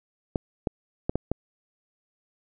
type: clicks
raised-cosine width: 2 ms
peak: -11 dBFS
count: 5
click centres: 0.358 / 0.672 / 1.095 / 1.156 / 1.316 s
effects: none